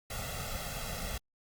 pink noise with comb filter, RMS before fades -38 dBFS, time 0.1-1.18 s, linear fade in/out 5 ms, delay 1.5 ms, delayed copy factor +0.95, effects Opus 48 kbps

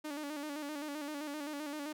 sawtooth tone with vibrato, 295 Hz, D4, 8 cents sharp, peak -35 dBFS, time 0.04-1.93 s, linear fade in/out 10 ms, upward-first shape square, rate 7.7 Hz, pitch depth 60 cents each way, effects none

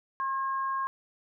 sine tone pair together, 1074 / 1626.5 Hz, C6 / G#6, +45 / -37 cents, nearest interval perfect fifth, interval 718 cents, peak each -28 / -39 dBFS, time 0.2-0.87 s, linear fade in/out 0 ms, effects none

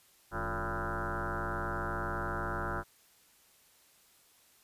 sine tone with frequency modulation, 679 Hz, F5, 49 cents flat, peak -32 dBFS, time 0.31-2.84 s, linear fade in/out 50 ms, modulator 108 Hz, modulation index 7.9, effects white hiss -64 dBFS RMS until 4.63 s + resampled to 32000 Hz

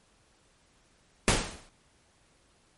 pink noise with exponential decay, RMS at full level -20 dBFS, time 1.28-1.69 s, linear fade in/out 0 ms, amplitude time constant 89 ms, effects pink hiss -65 dBFS RMS until 2.77 s + MP3 48 kbps

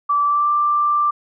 sine tone with pitch glide, 1160 to 1179.6 Hz, D6 to D6, -22 to +7 cents, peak -14 dBFS, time 0.09-1.11 s, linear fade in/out 10 ms, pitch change +29 cents, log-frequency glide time 0.24-0.5 s, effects none

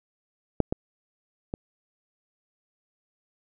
clicks, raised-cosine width 2 ms, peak -6 / -12 / -17 dBFS, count 3, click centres 0.603 / 0.725 / 1.539 s, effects none

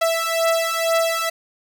sawtooth beating tone pair, 659.3 / 661.4 Hz, E5 / E5, 0 / +6 cents, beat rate 2.1 Hz, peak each -17 dBFS, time 0.01-1.3 s, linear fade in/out 10 ms, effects none

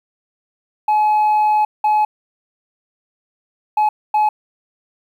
sine tone bursts at uneven times, 850 Hz, G#5, 40 cents sharp, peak -9 dBFS, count 4, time 0.88-1.65 / 1.84-2.05 / 3.77-3.89 / 4.14-4.29 s, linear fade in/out 5 ms, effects tanh soft clip ceiling -11 dBFS + 8-bit

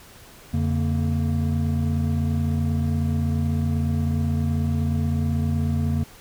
triangle tone cluster, 86.7 / 142.9 / 230.6 Hz, F2 / D3 / A#3, -12 / -47 / -19 cents, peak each -21 / -23 / -24 dBFS, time 0.53-6.04 s, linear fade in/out 10 ms, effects pink hiss -47 dBFS RMS until 6.2 s

